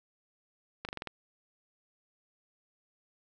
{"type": "slowing click train", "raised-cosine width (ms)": 0.3, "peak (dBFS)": -21, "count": 6, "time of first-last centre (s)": [0.85, 1.073], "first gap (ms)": 38, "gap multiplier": 1.08, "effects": []}